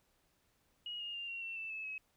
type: tone with pitch steps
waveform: sine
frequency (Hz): 2893 / 2843 / 2794 / 2746 / 2699 / 2653 / 2607 / 2563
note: F#7 / F7 / F7 / F7 / E7 / E7 / E7 / E7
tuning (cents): -40 / +30 / 0 / -30 / +40 / +10 / -20 / -49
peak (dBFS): -40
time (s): 0.86-1.98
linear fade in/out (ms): 2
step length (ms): 140
effects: pink hiss -75 dBFS RMS until 2.16 s